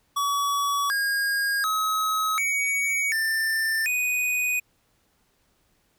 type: tone with pitch steps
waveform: square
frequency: 1135 / 1628 / 1278 / 2249 / 1784 / 2486 Hz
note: C#6 / G#6 / D#6 / C#7 / A6 / D#7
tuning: +41 / -35 / +46 / +24 / +23 / -2 cents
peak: -23 dBFS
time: 0.16-4.6 s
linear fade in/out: 10 ms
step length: 740 ms
effects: pink hiss -67 dBFS RMS until 5.98 s